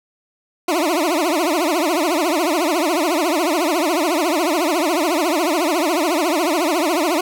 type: tone with vibrato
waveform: 20% pulse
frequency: 326.5 Hz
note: E4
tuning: 17 cents flat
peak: -11 dBFS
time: 0.68-7.21 s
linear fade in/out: 5 ms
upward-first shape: triangle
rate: 14 Hz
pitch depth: 250 cents each way
effects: none